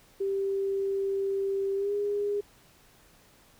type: tone with pitch glide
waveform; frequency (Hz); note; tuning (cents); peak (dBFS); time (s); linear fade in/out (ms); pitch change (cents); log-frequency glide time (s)
sine; 392 to 408.9; G4 to G#4; 0 to -27; -26; 0.2-2.41; 10; +73; 1.76-1.93
effects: pink hiss -59 dBFS RMS until 3.59 s